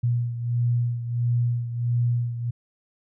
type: beating tone pair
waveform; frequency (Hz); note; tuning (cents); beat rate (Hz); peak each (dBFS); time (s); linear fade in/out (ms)
sine; 119.6 / 121.1; A#2 / B2; +45 / -34; 1.5; -22 / -28; 0.03-2.51; 10
effects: none